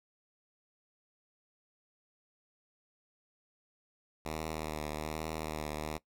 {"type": "tone with vibrato", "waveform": "5% pulse", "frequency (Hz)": 77.5, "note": "D#2", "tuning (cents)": -6, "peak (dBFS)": -25, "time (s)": [4.25, 5.98], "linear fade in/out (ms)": 5, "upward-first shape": "triangle", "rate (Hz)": 1.2, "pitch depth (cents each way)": 47, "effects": ["noise-tail reverb RT60 0.1 s tail -19 dB re dry"]}